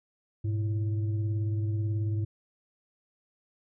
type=tone with frequency modulation; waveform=sine; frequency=103.83 Hz; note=G#2; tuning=in tune; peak=-26 dBFS; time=0.44-2.25 s; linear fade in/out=10 ms; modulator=226 Hz; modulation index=0.42; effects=none